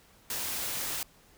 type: noise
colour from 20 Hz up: white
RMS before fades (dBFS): -34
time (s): 0.3-1.03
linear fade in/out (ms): 2
effects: pink hiss -60 dBFS RMS until 1.37 s